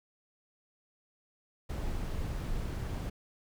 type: noise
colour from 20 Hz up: brown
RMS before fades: -35 dBFS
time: 1.69-3.1 s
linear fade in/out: 10 ms
effects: none